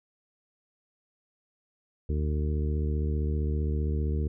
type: harmonic tone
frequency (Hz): 75.3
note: D2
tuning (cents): +44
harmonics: 1 / 2 / 3 / 4 / 5 / 6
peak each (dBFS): -26 / -34 / -38 / -41 / -39 / -41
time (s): 2.09-4.28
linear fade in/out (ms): 5
effects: none